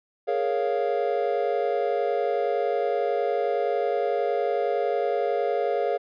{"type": "chord", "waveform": "triangle", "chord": "Bb minor seventh", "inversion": "third", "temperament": "equal", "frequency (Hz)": [415.3, 466.2, 554.4, 698.5], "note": ["Ab4", "Bb4", "Db5", "F5"], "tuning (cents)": [0, 0, 0, 0], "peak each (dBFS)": -26, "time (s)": [0.27, 5.98], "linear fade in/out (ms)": 20, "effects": ["resampled to 11025 Hz"]}